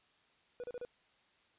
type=tone bursts; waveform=triangle; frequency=489.1 Hz; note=B4; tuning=17 cents flat; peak=-38 dBFS; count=4; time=0.6-0.85 s; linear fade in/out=0 ms; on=37 ms; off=34 ms; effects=white hiss -70 dBFS RMS until 1.58 s + resampled to 8000 Hz